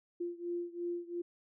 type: beating tone pair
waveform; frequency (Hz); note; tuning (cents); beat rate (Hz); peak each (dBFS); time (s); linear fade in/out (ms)
sine; 346.3 / 349.2; F4 / F4; -15 / 0; 2.9; -38 / -40; 0.2-1.22; 10
effects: none